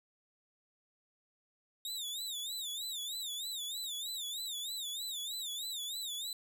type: tone with vibrato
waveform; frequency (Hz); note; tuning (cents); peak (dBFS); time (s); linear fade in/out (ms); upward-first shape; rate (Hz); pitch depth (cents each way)
sawtooth; 3688; A#7; -19; -35; 1.85-6.33; 2; sine; 3.2; 150
effects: none